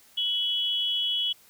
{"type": "tone pair together", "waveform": "sine", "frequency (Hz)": [2979, 3334], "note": ["F#7", "G#7"], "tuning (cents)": [11, 6], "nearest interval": "major second", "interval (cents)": 195, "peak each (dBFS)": -27, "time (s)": [0.17, 1.33], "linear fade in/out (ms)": 10, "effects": ["white hiss -57 dBFS RMS until 1.49 s"]}